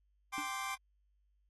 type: chord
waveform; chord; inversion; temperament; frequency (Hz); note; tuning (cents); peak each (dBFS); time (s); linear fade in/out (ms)
25% pulse; G suspended fourth; none; equal; 784 / 1046.5 / 1174.7; G5 / C6 / D6; 0 / 0 / 0; -40 / -37 / -38; 0.32-0.76; 20
type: tone with exponential decay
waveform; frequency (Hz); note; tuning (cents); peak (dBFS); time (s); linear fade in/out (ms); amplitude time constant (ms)
square; 293.7; D4; 0; -38; 0.38-0.5; 0; 26
effects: added 50 Hz sine -70 dBFS peak until 1.49 s + AAC 32 kbps